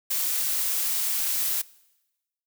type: noise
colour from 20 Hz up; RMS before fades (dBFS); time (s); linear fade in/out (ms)
blue; -26; 0.1-1.62; 10
effects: noise-tail reverb RT60 1.0 s tail -22 dB re dry